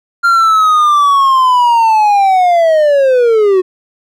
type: linear sweep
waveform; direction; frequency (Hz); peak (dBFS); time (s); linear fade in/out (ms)
triangle; down; 1396.9 to 362.5; -4; 0.23-3.62; 20
effects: none